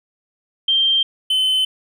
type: tone pair in turn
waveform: sine / triangle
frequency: 3160 / 3052 Hz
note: G7 / G7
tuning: +13 / -47 cents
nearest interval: minor second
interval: 60 cents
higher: first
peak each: -13 dBFS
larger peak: neither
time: 0.68-1.03 / 1.3-1.65 s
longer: neither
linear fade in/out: 5 ms
effects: none